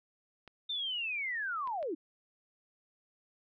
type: clicks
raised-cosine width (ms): 0.3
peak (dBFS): -34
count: 3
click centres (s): 0.477 / 1.674 / 1.828
type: linear sweep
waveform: sine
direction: down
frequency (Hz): 3633 to 277.2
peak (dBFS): -33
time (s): 0.69-1.95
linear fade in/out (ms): 10
effects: none